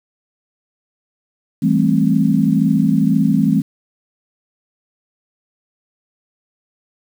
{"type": "chord", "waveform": "sine", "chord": "A minor seventh", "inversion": "second", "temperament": "just", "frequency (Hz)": [165, 198, 220, 264], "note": ["E3", "G3", "A3", "C4"], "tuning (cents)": [2, 18, 0, 16], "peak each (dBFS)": -17, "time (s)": [1.62, 3.62], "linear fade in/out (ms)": 10, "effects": ["7-bit"]}